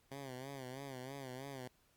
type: tone with vibrato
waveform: 10% pulse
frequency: 132.9 Hz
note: C3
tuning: 27 cents sharp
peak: -37 dBFS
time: 0.11-1.68 s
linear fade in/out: 5 ms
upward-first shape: sine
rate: 3.1 Hz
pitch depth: 96 cents each way
effects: pink hiss -73 dBFS RMS until 1.96 s + Opus 48 kbps